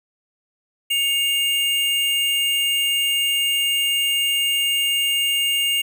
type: tone pair together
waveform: square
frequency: 2217 / 2812 Hz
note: C#7 / F7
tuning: 0 / +11 cents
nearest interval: major third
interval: 411 cents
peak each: -28 / -19 dBFS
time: 0.9-5.82 s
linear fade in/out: 10 ms
effects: none